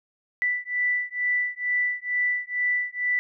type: beating tone pair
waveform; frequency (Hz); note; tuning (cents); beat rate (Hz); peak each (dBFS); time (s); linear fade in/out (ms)
sine; 1975.5 / 1977.7; B6 / B6; 0 / +2; 2.2; -26; 0.42-3.19; 0
effects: none